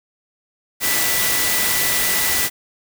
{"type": "tone in noise", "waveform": "sine", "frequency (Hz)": 1975.5, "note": "B6", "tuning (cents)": 0, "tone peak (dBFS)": -25, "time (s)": [0.8, 2.5], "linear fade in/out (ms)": 50, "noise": "white", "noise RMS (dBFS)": -19, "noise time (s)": [0.8, 2.5], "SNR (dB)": -9, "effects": []}